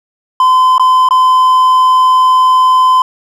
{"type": "tone with dropouts", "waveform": "triangle", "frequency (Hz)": 1024, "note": "C6", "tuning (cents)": -38, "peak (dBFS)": -3, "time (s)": [0.4, 3.02], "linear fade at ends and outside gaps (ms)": 2, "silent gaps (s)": [[0.781, 0.796], [1.088, 1.108]], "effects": []}